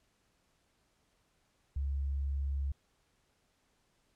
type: tone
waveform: sine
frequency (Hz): 69.3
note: C#2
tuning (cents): 0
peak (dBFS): -31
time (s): 1.76-2.72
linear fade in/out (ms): 5
effects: pink hiss -74 dBFS RMS until 4.15 s + low-pass 10000 Hz 12 dB/octave